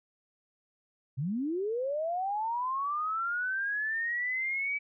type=linear sweep; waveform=sine; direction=up; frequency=120 to 2300 Hz; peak=-29 dBFS; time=1.17-4.79 s; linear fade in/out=20 ms; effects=none